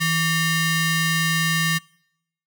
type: ring-modulated tone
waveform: sawtooth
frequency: 989 Hz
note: B5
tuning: 2 cents sharp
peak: -12 dBFS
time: 0-1.79 s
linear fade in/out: 20 ms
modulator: 826 Hz
effects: noise-tail reverb RT60 0.8 s tail -26 dB re dry